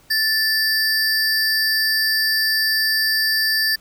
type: tone pair together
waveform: square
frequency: 1760 / 4699 Hz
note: A6 / D8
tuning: 0 / 0 cents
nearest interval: octave + perfect fourth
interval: 1700 cents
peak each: -20 dBFS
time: 0.1-3.76 s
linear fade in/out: 10 ms
effects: pink hiss -53 dBFS RMS until 3.8 s